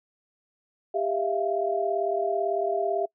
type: tone cluster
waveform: sine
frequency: 397.9 / 652 / 690 Hz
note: G4 / E5 / F5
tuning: +26 / -19 / -21 cents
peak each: -28 dBFS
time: 0.94-3.06 s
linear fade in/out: 10 ms
effects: noise-tail reverb RT60 0.1 s tail -24 dB re dry